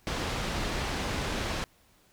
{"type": "low-pass noise", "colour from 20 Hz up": "pink", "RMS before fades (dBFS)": -32, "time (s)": [0.07, 1.64], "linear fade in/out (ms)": 0, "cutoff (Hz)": 5200, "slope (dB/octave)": 12, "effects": ["pink hiss -63 dBFS RMS until 2.12 s"]}